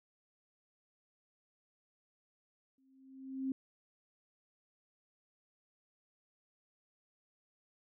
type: tone with exponential growth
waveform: sine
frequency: 265.6 Hz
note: C4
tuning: 26 cents sharp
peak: -31 dBFS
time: 2.78-3.52 s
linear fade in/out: 2 ms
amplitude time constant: 160 ms
effects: none